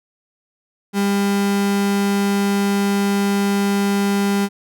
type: tone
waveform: 35% pulse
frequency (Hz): 200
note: G3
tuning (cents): +35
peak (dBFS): -14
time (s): 0.93-4.49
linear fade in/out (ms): 50
effects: none